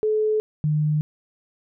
sine tone pair in turn, 430.3 / 151.56 Hz, A4 / D#3, -39 / -45 cents, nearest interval octave + tritone, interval 1806 cents, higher first, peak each -18 dBFS, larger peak neither, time 0.03-0.4 / 0.64-1.01 s, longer neither, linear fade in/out 0 ms, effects none

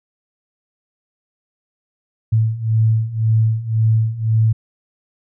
sine beating tone pair, 110 / 111.9 Hz, A2 / A2, 0 / +30 cents, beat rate 1.9 Hz, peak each -18 / -15 dBFS, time 2.32-4.53 s, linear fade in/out 10 ms, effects none

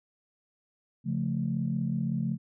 sine chord, Db augmented, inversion none, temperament equal, 138.59 / 174.61 / 220 Hz, Db3 / F3 / A3, 0 / 0 / 0 cents, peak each -31 dBFS, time 1.04-2.38 s, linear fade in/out 50 ms, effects tanh soft clip ceiling -17 dBFS

